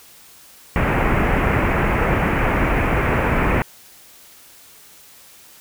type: low-pass noise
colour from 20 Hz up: pink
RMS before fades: -18 dBFS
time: 0.76-3.62 s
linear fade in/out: 0 ms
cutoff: 2500 Hz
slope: 48 dB/octave
effects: white hiss -46 dBFS RMS until 5.6 s